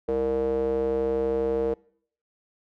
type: tone with band-pass filter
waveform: square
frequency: 66.1 Hz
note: C2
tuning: 18 cents sharp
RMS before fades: -25 dBFS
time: 0.08-1.74 s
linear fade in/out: 5 ms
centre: 470 Hz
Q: 5.9
effects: noise-tail reverb RT60 0.6 s tail -24 dB re dry